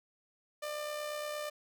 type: tone with amplitude modulation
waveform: sawtooth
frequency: 597 Hz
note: D5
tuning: 28 cents sharp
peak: -31 dBFS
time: 0.62-1.5 s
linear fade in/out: 10 ms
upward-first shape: sine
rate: 68.6 Hz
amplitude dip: 40%
effects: none